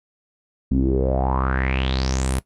sawtooth tone with low-pass filter sweep, 65.41 Hz, C2, in tune, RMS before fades -21 dBFS, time 0.71-2.39 s, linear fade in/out 0 ms, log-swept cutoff 230 to 11000 Hz, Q 6.5, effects noise-tail reverb RT60 0.1 s tail -17 dB re dry

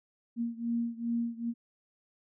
sine beating tone pair, 233.1 / 235.6 Hz, A#3 / A#3, 0 / +19 cents, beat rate 2.5 Hz, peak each -32 / -34 dBFS, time 0.36-1.54 s, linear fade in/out 50 ms, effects none

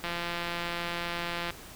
click train, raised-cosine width 0.3 ms, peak -17 dBFS, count 253, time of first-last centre 0.04-1.505 s, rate 172 Hz, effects pink hiss -47 dBFS RMS until 1.75 s

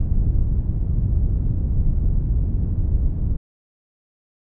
pink low-pass noise, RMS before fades -19 dBFS, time 0-3.37 s, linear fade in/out 10 ms, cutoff 110 Hz, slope 12 dB/octave, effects none

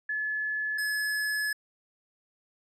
sine / square tone pair in turn, 1717 / 1708.3 Hz, A6 / G#6, -43 / +48 cents, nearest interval unison, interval 9 cents, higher first, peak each -28 dBFS, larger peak neither, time 0.09-0.78 / 0.78-1.53 s, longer second, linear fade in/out 5 ms, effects resampled to 32000 Hz

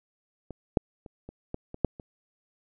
clicks, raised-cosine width 2 ms, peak -25 / -7 / -30 / -28 / -19 / -25 / -8 / -28 dBFS, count 8, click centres 0.507 / 0.772 / 1.062 / 1.29 / 1.544 / 1.744 / 1.847 / 1.998 s, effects none

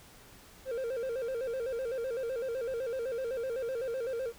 triangle tone with vibrato, 493.9 Hz, B4, in tune, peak -30 dBFS, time 0.65-4.33 s, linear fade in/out 50 ms, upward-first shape square, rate 7.9 Hz, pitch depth 110 cents each way, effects pink hiss -55 dBFS RMS until 4.38 s

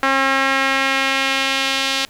sawtooth tone with band-pass filter sweep, 269.7 Hz, C#4, 47 cents flat, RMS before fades -18 dBFS, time 0.03-2.05 s, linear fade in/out 0 ms, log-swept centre 1500 to 3700 Hz, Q 1.4, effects pink hiss -48 dBFS RMS until 2.09 s

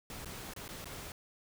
pink noise with dropouts, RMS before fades -45 dBFS, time 0.1-1.12 s, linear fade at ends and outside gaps 1 ms, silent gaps 0.247-0.257 / 0.536-0.563 / 0.679-0.689 / 0.844-0.856 s, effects none

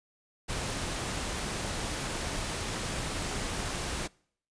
pink noise, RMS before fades -34 dBFS, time 0.48-4.08 s, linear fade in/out 20 ms, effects noise-tail reverb RT60 0.6 s tail -25 dB re dry + resampled to 22050 Hz

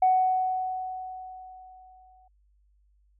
sine tone with exponential decay, 745 Hz, F#5, 12 cents sharp, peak -16 dBFS, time 0.02-2.28 s, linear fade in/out 5 ms, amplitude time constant 490 ms, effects tanh soft clip ceiling -12 dBFS + added 50 Hz sine -61 dBFS peak until 3.19 s

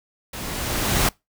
pink noise with level ramp, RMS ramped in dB -33 to -18 dBFS, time 0.33-1.09 s, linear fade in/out 5 ms, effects noise-tail reverb RT60 0.2 s tail -24 dB re dry

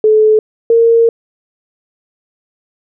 sine tone pair in turn, 431.8 / 460.8 Hz, A4 / A#4, -33 / -20 cents, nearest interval minor second, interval 113 cents, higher second, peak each -5 dBFS, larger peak neither, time 0.04-0.39 / 0.7-1.09 s, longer second, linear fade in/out 2 ms, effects none

